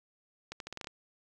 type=accelerating click train; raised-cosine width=0.2 ms; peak=-23 dBFS; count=8; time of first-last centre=0.52-0.871 s; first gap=82 ms; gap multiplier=0.83; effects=none